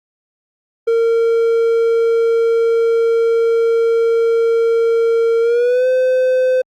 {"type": "tone with pitch glide", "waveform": "triangle", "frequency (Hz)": [459.3, 512.6], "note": ["A#4", "C5"], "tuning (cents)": [-26, -36], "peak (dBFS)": -9, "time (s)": [0.87, 6.62], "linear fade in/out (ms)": 10, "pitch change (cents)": 190, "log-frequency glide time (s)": [5.41, 5.87], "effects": ["Opus 48 kbps"]}